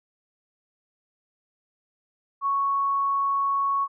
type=tone; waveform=sine; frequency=1108.7 Hz; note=C#6; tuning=in tune; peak=-21 dBFS; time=2.41-3.88 s; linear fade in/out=50 ms; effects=none